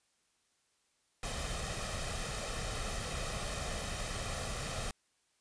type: noise with comb filter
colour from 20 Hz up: pink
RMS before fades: -38 dBFS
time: 1.23-4.91 s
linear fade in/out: 2 ms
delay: 1.6 ms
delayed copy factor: +0.6
effects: white hiss -75 dBFS RMS until 5.4 s + resampled to 22050 Hz